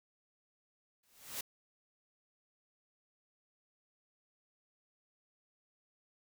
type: noise with exponential growth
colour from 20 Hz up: white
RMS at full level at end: -37 dBFS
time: 1.03-1.41 s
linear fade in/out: 5 ms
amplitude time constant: 81 ms
effects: none